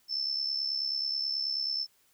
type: tone with amplitude modulation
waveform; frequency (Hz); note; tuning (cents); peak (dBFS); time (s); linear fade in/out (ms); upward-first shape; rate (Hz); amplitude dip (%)
sine; 5300; E8; +9; -26; 0.08-1.87; 50; sine; 69.3; 65
effects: white hiss -67 dBFS RMS until 2.13 s